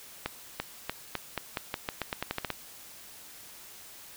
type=accelerating click train; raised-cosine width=0.3 ms; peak=-14 dBFS; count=15; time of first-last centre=0.26-2.503 s; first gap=340 ms; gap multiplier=0.87; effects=white hiss -49 dBFS RMS until 4.16 s